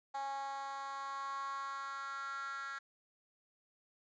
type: tone with high-pass filter sweep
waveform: 10% pulse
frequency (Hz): 274.6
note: C#4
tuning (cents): -16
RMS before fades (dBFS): -42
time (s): 0.14-2.79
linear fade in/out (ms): 10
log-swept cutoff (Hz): 810 to 1500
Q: 5.9
effects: resampled to 16000 Hz + 12-bit